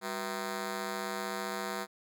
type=ring-modulated tone; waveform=10% pulse; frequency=286.1 Hz; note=D4; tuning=45 cents flat; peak=-23 dBFS; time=0.01-1.87 s; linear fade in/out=50 ms; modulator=85.3 Hz; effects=none